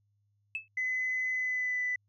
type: tone with exponential decay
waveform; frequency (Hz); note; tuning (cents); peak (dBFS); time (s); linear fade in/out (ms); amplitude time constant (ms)
sine; 2614; E7; -15; -28; 0.55-0.68; 1; 28
type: tone with pitch glide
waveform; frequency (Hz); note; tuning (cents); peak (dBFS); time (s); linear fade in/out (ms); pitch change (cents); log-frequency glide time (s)
sine; 2022 to 1993; B6 to B6; +40 to +15; -28; 0.77-1.96; 5; -25; 1.32-1.82
effects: tanh soft clip ceiling -24 dBFS + added 102 Hz sine -70 dBFS peak until 2.08 s